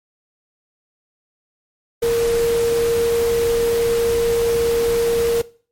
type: tone in noise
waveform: sine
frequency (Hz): 466.2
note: A#4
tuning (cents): 0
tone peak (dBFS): -14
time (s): 2.02-5.42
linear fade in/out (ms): 10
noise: pink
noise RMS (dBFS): -28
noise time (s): 2.02-5.42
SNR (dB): +11
effects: noise-tail reverb RT60 0.4 s tail -19 dB re dry + MP3 64 kbps